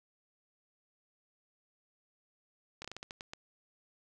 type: slowing click train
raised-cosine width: 0.2 ms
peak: -25 dBFS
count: 9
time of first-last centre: 2.82-3.335 s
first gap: 25 ms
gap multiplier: 1.26
effects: none

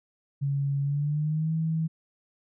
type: tone with pitch glide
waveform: sine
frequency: 140 to 160.82 Hz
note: C#3 to E3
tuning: +18 to -42 cents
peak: -24 dBFS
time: 0.41-1.88 s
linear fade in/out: 20 ms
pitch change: +240 cents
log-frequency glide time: 0.82-1.53 s
effects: none

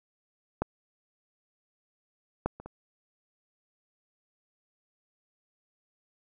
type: clicks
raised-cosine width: 1 ms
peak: -13 / -13 / -29 / -28 dBFS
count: 4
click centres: 0.62 / 2.46 / 2.6 / 2.66 s
effects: none

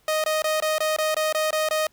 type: tone bursts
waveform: sawtooth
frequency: 622.3 Hz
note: D#5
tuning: in tune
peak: -17 dBFS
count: 10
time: 0.08-1.869 s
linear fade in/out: 2 ms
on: 160 ms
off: 21 ms
effects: pink hiss -62 dBFS RMS until 1.92 s

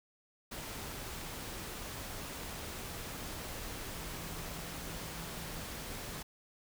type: tone in noise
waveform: sine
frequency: 164.81 Hz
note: E3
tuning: in tune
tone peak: -49 dBFS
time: 3.94-5.62 s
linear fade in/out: 10 ms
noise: pink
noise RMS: -43 dBFS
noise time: 0.51-6.23 s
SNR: -9 dB
effects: none

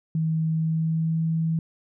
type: tone with pitch glide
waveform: sine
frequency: 160 to 162.33 Hz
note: D#3 to E3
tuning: +49 to -26 cents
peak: -21 dBFS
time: 0.15-1.59 s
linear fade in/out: 2 ms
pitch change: +25 cents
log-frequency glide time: 0.52-1.23 s
effects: none

